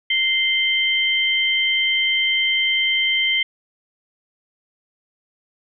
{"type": "tone pair together", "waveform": "sine", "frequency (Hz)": [2086, 3125], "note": ["C7", "G7"], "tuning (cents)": [-6, -6], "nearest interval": "perfect fifth", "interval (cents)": 700, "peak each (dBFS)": -19, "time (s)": [0.1, 3.43], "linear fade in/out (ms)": 5, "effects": []}